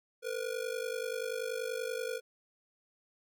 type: ring-modulated tone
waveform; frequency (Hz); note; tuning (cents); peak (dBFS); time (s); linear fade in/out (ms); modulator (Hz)
square; 480.9; B4; -46; -32; 0.22-2.21; 50; 25.2
effects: none